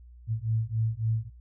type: beating tone pair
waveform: sine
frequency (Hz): 110.1 / 113.7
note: A2 / A#2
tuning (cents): +2 / -43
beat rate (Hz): 3.6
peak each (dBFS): -29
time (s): 0.27-1.3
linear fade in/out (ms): 50
effects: noise-tail reverb RT60 0.1 s tail -19 dB re dry + added 60 Hz sine -47 dBFS peak until 1.4 s